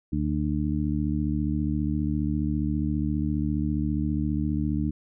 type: harmonic tone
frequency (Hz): 74.8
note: D2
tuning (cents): +32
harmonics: 1 / 2 / 3 / 4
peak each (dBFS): -29 / -29 / -29 / -29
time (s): 0.12-4.91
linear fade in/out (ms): 10
effects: none